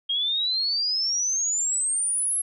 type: exponential sweep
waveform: sine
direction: up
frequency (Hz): 3222 to 11190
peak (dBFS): -22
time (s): 0.09-2.42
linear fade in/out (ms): 10
effects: none